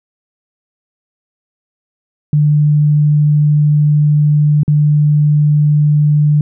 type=tone with dropouts; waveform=sine; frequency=148.9 Hz; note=D3; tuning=24 cents sharp; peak=-7 dBFS; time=2.33-6.41 s; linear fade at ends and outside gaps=2 ms; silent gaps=4.633-4.679 s; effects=none